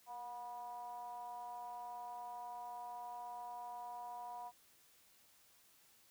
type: ring-modulated tone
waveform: triangle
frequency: 125.7 Hz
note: B2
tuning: 31 cents sharp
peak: -40 dBFS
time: 0.06-4.52 s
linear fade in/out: 50 ms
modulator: 847 Hz
effects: white hiss -68 dBFS RMS until 6.1 s